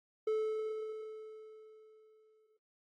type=tone with exponential decay; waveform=triangle; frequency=435.1 Hz; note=A4; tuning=19 cents flat; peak=-27 dBFS; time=0.27-2.57 s; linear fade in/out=5 ms; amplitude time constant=500 ms; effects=noise-tail reverb RT60 0.3 s tail -25 dB re dry + AAC 32 kbps